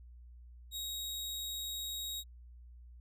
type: tone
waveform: sawtooth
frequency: 3788 Hz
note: A#7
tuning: 27 cents sharp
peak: -35 dBFS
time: 0.71-2.24 s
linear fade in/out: 50 ms
effects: added 60 Hz sine -51 dBFS peak until 3 s